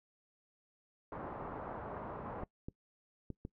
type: low-pass noise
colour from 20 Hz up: white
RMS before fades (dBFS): -44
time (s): 1.12-2.44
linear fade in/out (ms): 2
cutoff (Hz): 1100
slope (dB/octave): 24
type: clicks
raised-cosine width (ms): 3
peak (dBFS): -29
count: 4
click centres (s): 2.434 / 2.685 / 3.303 / 3.451
effects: noise-tail reverb RT60 0.1 s tail -22 dB re dry